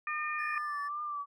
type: harmonic tone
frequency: 606 Hz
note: D#5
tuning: 46 cents flat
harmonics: 2 / 3 / 4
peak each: -35 / -37 / -38 dBFS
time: 0.07-0.58 s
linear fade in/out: 2 ms
type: tone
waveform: triangle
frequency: 1760 Hz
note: A6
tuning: in tune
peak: -38 dBFS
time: 0.38-0.89 s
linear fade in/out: 20 ms
type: tone with vibrato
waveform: sine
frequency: 1174.7 Hz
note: D6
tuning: in tune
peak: -34 dBFS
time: 0.52-1.26 s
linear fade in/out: 50 ms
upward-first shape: triangle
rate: 2.5 Hz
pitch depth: 51 cents each way
effects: none